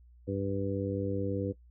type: harmonic tone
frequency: 98.4 Hz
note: G2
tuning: 7 cents sharp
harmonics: 1 / 2 / 3 / 4 / 5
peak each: -35 / -38 / -35 / -39 / -35 dBFS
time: 0.27-1.53 s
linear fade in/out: 20 ms
effects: noise-tail reverb RT60 0.1 s tail -19 dB re dry + added 60 Hz sine -54 dBFS peak until 1.7 s